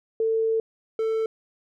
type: tone pair in turn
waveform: sine / triangle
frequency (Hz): 447.1 / 444.3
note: A4 / A4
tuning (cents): +28 / +17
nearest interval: unison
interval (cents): 11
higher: first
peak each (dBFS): -20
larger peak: neither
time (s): 0.2-0.6 / 0.99-1.26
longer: first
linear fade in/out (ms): 2
effects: none